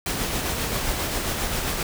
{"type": "noise with tremolo", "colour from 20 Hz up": "pink", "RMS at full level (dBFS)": -25, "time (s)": [0.06, 1.83], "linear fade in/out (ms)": 2, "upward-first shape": "sine", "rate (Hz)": 7.5, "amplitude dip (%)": 30, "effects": []}